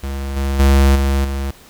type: tone with level steps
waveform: square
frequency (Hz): 68.5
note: C#2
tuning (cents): -20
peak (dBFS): -22 / -17 / -9 / -14 / -20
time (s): 0.03-1.51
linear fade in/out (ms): 5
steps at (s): 0.36 / 0.59 / 0.95 / 1.24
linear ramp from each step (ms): 10
effects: pink hiss -44 dBFS RMS until 1.69 s